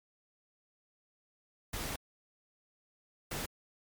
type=noise bursts at uneven times; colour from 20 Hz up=pink; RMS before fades=-38 dBFS; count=2; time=1.73-1.96 / 3.31-3.46 s; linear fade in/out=5 ms; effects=MP3 96 kbps